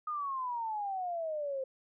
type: exponential sweep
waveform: sine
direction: down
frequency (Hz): 1244.5 to 521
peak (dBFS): -33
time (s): 0.07-1.64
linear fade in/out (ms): 5
effects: none